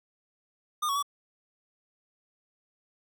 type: tone with pitch steps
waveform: square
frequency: 1214 / 1116 / 1143 Hz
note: D#6 / C#6 / D6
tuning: -43 / +11 / -47 cents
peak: -27 dBFS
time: 0.82-1.027 s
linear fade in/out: 10 ms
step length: 69 ms
effects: none